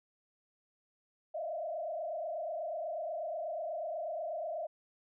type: tone with frequency modulation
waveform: sine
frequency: 649 Hz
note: E5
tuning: 27 cents flat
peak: -35 dBFS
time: 1.34-4.67 s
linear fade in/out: 10 ms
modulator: 28.2 Hz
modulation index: 1.7
effects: none